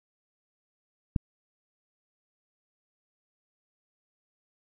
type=click; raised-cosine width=5 ms; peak=-12 dBFS; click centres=1.162 s; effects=none